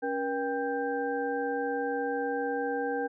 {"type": "tone cluster", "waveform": "sine", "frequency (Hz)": [279, 477.9, 793, 1576], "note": ["C#4", "A#4", "G5", "G6"], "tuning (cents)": [11, 43, 20, 9], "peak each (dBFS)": [-35, -31, -34, -37], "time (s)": [0.02, 3.08], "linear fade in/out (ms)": 20, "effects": []}